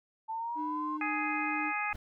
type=linear sweep; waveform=sine; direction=up; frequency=880 to 1070 Hz; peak=-33 dBFS; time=0.28-0.98 s; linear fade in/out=20 ms
type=tone; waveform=triangle; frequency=304 Hz; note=D#4; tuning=40 cents flat; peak=-34 dBFS; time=0.55-1.73 s; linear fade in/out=50 ms
type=harmonic tone; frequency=417.1 Hz; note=G#4; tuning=7 cents sharp; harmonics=2 / 3 / 4 / 5 / 6; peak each=-36 / -37 / -39 / -37 / -36 dBFS; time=1.01-1.93 s; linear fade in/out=2 ms
type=noise with exponential growth; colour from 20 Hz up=brown; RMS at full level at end=-37 dBFS; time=1.88-1.96 s; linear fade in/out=2 ms; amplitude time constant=17 ms
effects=none